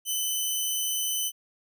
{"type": "tone", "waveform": "10% pulse", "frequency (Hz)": 3025, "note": "F#7", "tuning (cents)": 38, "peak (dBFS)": -18, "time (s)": [0.05, 1.32], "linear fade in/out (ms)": 50, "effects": []}